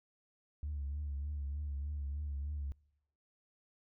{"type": "tone with vibrato", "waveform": "sine", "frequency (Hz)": 72, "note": "D2", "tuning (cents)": -34, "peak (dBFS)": -35, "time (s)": [0.63, 2.72], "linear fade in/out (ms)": 0, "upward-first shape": "triangle", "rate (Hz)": 3.3, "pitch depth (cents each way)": 75, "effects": ["noise-tail reverb RT60 0.9 s tail -26 dB re dry", "tanh soft clip ceiling -33 dBFS"]}